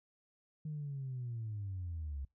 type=linear sweep; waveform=sine; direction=down; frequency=155.56 to 66 Hz; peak=-37 dBFS; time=0.65-2.25 s; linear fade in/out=5 ms; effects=noise-tail reverb RT60 0.2 s tail -26 dB re dry + tanh soft clip ceiling -34 dBFS